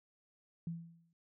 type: tone with exponential decay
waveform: sine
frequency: 167.4 Hz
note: E3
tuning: 27 cents sharp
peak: -35 dBFS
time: 0.67-1.13 s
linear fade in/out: 2 ms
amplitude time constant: 98 ms
effects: noise-tail reverb RT60 0.2 s tail -22 dB re dry